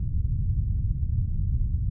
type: low-pass noise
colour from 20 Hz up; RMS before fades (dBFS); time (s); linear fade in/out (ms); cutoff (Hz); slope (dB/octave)
white; -25; 0-1.9; 5; 110; 24
effects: none